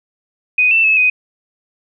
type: tone with pitch steps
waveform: sine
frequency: 2495 / 2669 / 2596 / 2502 Hz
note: D#7 / E7 / E7 / D#7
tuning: +4 / +21 / -27 / +9 cents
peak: -9 dBFS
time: 0.58-1.1 s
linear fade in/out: 5 ms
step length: 130 ms
effects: none